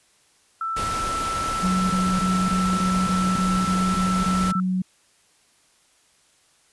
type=tone; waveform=sine; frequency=1328 Hz; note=E6; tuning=12 cents sharp; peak=-24 dBFS; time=0.61-4.6 s; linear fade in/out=2 ms
type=noise; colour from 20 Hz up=pink; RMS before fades=-30 dBFS; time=0.76-4.52 s; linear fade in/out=10 ms
type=tone bursts; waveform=sine; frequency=185 Hz; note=F#3; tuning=in tune; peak=-20 dBFS; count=11; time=1.63-4.82 s; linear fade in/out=5 ms; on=270 ms; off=22 ms
effects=white hiss -60 dBFS RMS until 6.72 s + resampled to 24000 Hz